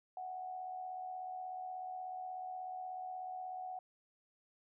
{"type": "tone with amplitude modulation", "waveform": "sine", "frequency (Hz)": 740, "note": "F#5", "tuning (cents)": 0, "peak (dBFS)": -39, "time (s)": [0.17, 3.79], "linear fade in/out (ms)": 2, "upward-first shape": "sine", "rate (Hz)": 76.5, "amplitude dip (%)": 45, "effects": []}